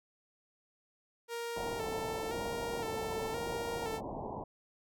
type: tone with vibrato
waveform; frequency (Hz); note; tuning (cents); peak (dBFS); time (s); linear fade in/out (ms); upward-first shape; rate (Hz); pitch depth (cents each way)
sawtooth; 455.8; A#4; -39; -33; 1.28-4.01; 50; square; 0.97; 46
type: low-pass noise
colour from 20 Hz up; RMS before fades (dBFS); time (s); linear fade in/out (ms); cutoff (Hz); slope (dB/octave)
white; -41; 1.56-4.44; 5; 990; 96
effects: none